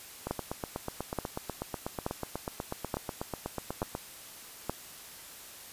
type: two click trains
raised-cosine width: 1 ms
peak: -19 / -16 dBFS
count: 31 / 6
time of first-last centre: 0.27-3.951 / 0.31-4.696 s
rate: 8.15 / 1.14 Hz
effects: white hiss -48 dBFS RMS until 5.72 s + resampled to 32000 Hz